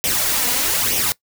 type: noise with flanger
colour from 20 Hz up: white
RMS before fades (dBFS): -19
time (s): 0.04-1.12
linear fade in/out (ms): 0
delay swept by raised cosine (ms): 0.33 to 4.13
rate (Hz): 1.1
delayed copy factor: +0.65
effects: noise-tail reverb RT60 0.1 s tail -21 dB re dry